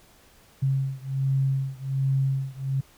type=beating tone pair; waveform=sine; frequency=134.5 / 135.8 Hz; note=C3 / C#3; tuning=+48 / -35 cents; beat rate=1.3 Hz; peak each=-25 / -26 dBFS; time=0.62-2.81 s; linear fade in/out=10 ms; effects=pink hiss -56 dBFS RMS until 2.97 s